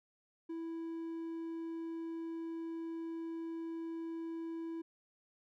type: tone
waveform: triangle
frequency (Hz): 329.6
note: E4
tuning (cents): 0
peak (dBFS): -37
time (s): 0.49-4.82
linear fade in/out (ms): 10
effects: none